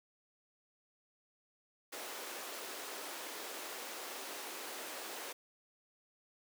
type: high-pass noise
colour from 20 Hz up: pink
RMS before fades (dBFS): -45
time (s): 1.92-5.33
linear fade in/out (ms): 10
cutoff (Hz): 340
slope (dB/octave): 24
effects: none